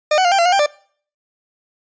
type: tone with pitch steps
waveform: 40% pulse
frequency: 607 / 748 / 703 / 786 / 683 / 717 / 790 / 591 Hz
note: D#5 / F#5 / F5 / G5 / F5 / F5 / G5 / D5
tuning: -43 / +19 / +11 / +4 / -39 / +45 / +13 / +11 cents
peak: -11 dBFS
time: 0.11-0.662 s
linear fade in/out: 5 ms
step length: 69 ms
effects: noise-tail reverb RT60 0.5 s tail -22 dB re dry + resampled to 16000 Hz